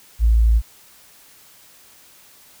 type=tone; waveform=sine; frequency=56.1 Hz; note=A1; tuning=34 cents sharp; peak=-11 dBFS; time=0.19-0.62 s; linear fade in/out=50 ms; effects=white hiss -49 dBFS RMS until 2.6 s